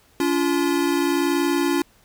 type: tone pair together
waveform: square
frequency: 285.2 / 346 Hz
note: C#4 / F4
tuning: +49 / -16 cents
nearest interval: minor third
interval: 335 cents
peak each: -22 dBFS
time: 0.2-1.82 s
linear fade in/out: 2 ms
effects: pink hiss -57 dBFS RMS until 2.04 s